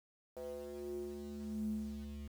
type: tone with band-pass filter sweep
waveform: square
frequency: 72.1 Hz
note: D2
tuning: 31 cents flat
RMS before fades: -43 dBFS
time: 0.36-2.28 s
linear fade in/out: 10 ms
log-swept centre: 550 to 140 Hz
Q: 6
effects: 10-bit